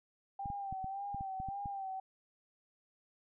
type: tone with vibrato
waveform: sine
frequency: 784 Hz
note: G5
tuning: in tune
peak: -38 dBFS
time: 0.39-2 s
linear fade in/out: 5 ms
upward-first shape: sine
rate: 1.8 Hz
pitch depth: 54 cents each way
type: clicks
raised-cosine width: 5 ms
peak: -32 dBFS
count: 9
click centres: 0.458 / 0.502 / 0.726 / 0.844 / 1.146 / 1.209 / 1.401 / 1.487 / 1.658 s
effects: none